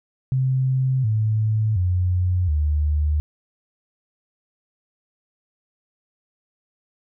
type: tone with pitch steps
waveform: sine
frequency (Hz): 130.81 / 108.73 / 90.38 / 75.13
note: C3 / A2 / F#2 / D2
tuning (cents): 0 / -20 / -40 / +40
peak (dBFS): -17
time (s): 0.32-3.2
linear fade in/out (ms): 0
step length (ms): 720
effects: none